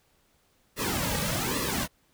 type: noise with flanger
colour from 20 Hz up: pink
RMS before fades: -29 dBFS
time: 0.76-1.88 s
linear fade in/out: 50 ms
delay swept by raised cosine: 1.3 to 2.9 ms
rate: 1.2 Hz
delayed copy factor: -0.9
effects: pink hiss -67 dBFS RMS until 2.13 s